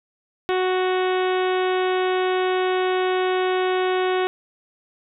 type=harmonic tone; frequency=369.9 Hz; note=F#4; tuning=in tune; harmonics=1 / 2 / 3 / 4 / 5 / 6 / 7 / 8 / 9 / 10; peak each=-20 / -26 / -30 / -32 / -34 / -36 / -37 / -38 / -39 / -40 dBFS; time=0.49-4.27 s; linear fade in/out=0 ms; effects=none